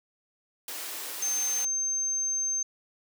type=high-pass noise; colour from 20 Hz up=white; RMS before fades=-37 dBFS; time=0.68-1.65 s; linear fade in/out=2 ms; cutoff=270 Hz; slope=96 dB/octave
type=tone; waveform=sine; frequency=6300 Hz; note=G8; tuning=8 cents sharp; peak=-26 dBFS; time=1.22-2.63 s; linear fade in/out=5 ms
effects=none